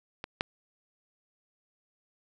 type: clicks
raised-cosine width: 0.3 ms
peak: -20 / -11 dBFS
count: 2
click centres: 0.241 / 0.409 s
effects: none